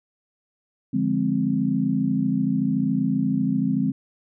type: chord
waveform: sine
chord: D half-diminished seventh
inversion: none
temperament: equal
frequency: 146.83 / 174.61 / 207.7 / 261.6 Hz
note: D3 / F3 / Ab3 / C4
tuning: 0 / 0 / 0 / 0 cents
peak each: -28 / -27 / -24 / -23 dBFS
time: 0.93-3.92 s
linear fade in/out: 10 ms
effects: none